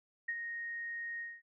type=tone with ADSR envelope; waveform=sine; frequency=1864.7 Hz; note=A#6; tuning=in tune; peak=-32 dBFS; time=0.28-1.42 s; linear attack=9 ms; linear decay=52 ms; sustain=-6 dB; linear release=220 ms; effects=none